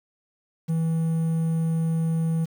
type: tone with quantisation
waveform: triangle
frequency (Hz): 163.1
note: E3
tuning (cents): -18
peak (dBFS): -19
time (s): 0.68-2.46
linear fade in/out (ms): 20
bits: 8
effects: none